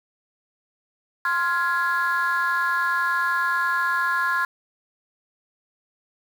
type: chord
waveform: sine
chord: F minor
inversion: second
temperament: just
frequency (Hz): 1047.7 / 1396.9 / 1676.3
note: C6 / F6 / Ab6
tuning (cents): +2 / 0 / +16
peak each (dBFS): -23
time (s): 1.25-4.45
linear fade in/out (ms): 2
effects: tanh soft clip ceiling -15 dBFS + 7-bit